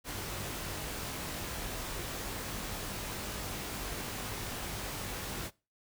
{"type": "noise with comb filter", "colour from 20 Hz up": "pink", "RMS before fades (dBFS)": -39, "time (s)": [0.04, 5.51], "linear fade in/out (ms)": 50, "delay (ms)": 20, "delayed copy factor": 0.5, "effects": ["noise-tail reverb RT60 0.3 s tail -22 dB re dry"]}